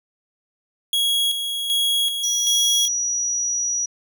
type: tone with tremolo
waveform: 45% pulse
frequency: 3318 Hz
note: G#7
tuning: 2 cents flat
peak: -17 dBFS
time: 0.93-2.88 s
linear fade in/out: 2 ms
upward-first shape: square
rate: 1.3 Hz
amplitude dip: 50%
type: tone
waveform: sine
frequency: 5820 Hz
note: F#8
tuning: 29 cents flat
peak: -20 dBFS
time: 2.23-3.86 s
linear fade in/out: 10 ms
effects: none